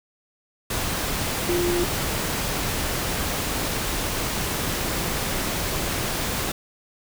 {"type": "tone in noise", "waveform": "sine", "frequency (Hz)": 350, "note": "F4", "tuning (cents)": 4, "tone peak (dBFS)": -21, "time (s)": [1.49, 1.84], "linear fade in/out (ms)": 5, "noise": "pink", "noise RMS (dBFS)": -26, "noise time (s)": [0.7, 6.52], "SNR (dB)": 2, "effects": []}